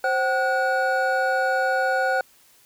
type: tone cluster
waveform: triangle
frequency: 527 / 761 / 1457 Hz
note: C5 / F#5 / F#6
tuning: +12 / +48 / -27 cents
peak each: -22 dBFS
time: 0.04-2.21 s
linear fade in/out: 2 ms
effects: white hiss -56 dBFS RMS until 2.65 s